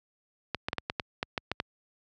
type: clicks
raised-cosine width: 0.3 ms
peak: -13 dBFS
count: 10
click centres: 0.547 / 0.685 / 0.731 / 0.783 / 0.899 / 0.998 / 1.229 / 1.378 / 1.516 / 1.601 s
effects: high-pass 60 Hz 12 dB/octave